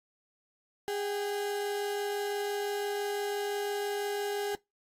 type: tone pair together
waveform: 35% pulse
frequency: 409.1 / 772.3 Hz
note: G#4 / G5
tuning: -26 / -26 cents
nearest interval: major seventh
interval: 1100 cents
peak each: -30 / -39 dBFS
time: 0.88-4.55 s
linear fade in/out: 0 ms
effects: noise-tail reverb RT60 0.2 s tail -24 dB re dry + AAC 48 kbps